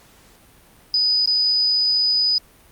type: tone with dropouts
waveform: sine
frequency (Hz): 4978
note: D#8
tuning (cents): 0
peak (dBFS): -15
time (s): 0.94-2.38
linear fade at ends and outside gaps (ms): 1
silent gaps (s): 1.259-1.274
effects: pink hiss -51 dBFS RMS until 2.71 s + Opus 48 kbps